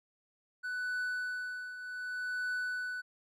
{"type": "tone with tremolo", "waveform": "triangle", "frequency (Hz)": 1491, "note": "F#6", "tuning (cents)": 13, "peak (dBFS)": -30, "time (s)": [0.63, 3.02], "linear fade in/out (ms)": 20, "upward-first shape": "triangle", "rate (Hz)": 0.66, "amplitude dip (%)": 70, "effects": []}